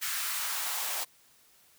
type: noise with high-pass filter sweep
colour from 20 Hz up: white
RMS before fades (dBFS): -33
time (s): 0.01-1.05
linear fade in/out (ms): 20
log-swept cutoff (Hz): 1600 to 670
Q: 1.7
effects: white hiss -62 dBFS RMS until 1.78 s